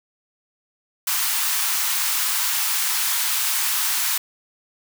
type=high-pass noise; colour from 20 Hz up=white; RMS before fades=-22 dBFS; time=1.07-4.18 s; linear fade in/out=5 ms; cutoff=830 Hz; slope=48 dB/octave; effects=none